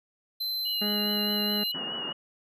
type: tone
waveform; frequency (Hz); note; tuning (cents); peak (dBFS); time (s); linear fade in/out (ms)
square; 4076; C8; -46; -29; 0.4-1.72; 10
type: tone with vibrato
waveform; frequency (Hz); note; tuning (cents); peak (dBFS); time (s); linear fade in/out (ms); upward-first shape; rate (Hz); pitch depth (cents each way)
sine; 2891; F#7; -41; -32; 0.65-2.13; 10; sine; 4.8; 32
type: harmonic tone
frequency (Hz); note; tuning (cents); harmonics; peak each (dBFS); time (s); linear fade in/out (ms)
207.7; G#3; 0; 1 / 2 / 3 / 4 / 6 / 7 / 8 / 9 / 10; -30 / -36 / -40 / -42 / -46 / -47 / -48 / -49 / -50; 0.81-1.64; 10
type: band-pass noise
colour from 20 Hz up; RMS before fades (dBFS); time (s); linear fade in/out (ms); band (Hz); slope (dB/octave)
pink; -40; 1.74-2.13; 10; 160 to 1800; 48
effects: none